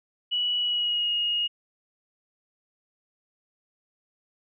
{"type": "tone with pitch glide", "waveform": "sine", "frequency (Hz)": [2939, 2869], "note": ["F#7", "F7"], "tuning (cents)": [-12, 46], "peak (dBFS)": -23, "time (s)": [0.31, 1.48], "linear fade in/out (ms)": 20, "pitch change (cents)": -42, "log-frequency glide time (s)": [0.57, 1.12], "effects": []}